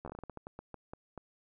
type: slowing click train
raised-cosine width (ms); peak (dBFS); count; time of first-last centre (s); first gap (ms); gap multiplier
1; -29; 15; 0.05-1.177; 12; 1.26
effects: none